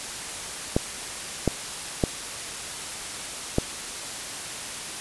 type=clicks; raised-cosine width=2 ms; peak=-6 dBFS; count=4; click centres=0.765 / 1.477 / 2.038 / 3.584 s; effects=white hiss -34 dBFS RMS until 5 s + resampled to 24000 Hz